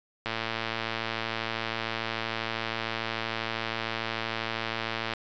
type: click train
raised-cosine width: 0.3 ms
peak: -14 dBFS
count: 552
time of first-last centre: 0.26-5.136 s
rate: 113 Hz
effects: resampled to 16000 Hz